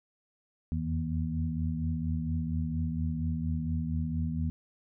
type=tone cluster; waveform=sine; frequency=81.1 / 85.4 / 161 / 238.7 Hz; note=E2 / F2 / E3 / A#3; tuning=-28 / -38 / -41 / +41 cents; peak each=-33 / -37 / -33 / -35 dBFS; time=0.72-4.5 s; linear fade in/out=0 ms; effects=none